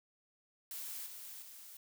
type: noise with level steps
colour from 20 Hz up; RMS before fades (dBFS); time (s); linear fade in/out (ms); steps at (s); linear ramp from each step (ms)
blue; -44 / -49 / -53; 0.71-1.77; 2; 1.06 / 1.42; 5
effects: none